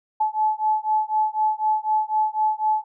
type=beating tone pair; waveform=sine; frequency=860 / 864 Hz; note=A5 / A5; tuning=-40 / -32 cents; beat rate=4 Hz; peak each=-22 dBFS; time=0.2-2.84 s; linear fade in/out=10 ms; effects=none